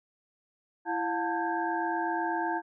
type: tone cluster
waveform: sine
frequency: 334.7 / 716 / 891 / 1573 / 1641 Hz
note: E4 / F5 / A5 / G6 / G#6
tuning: +26 / +43 / +22 / +6 / -21 cents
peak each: -33 / -34 / -31 / -38 / -39 dBFS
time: 0.85-2.62 s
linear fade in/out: 50 ms
effects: none